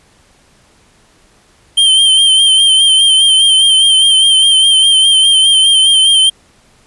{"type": "tone with vibrato", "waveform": "square", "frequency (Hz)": 3136, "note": "G7", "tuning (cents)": 0, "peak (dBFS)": -6, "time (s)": [1.77, 6.3], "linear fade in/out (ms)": 10, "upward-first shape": "sine", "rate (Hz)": 4.9, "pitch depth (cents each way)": 41, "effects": ["pink hiss -49 dBFS RMS until 6.86 s", "resampled to 24000 Hz"]}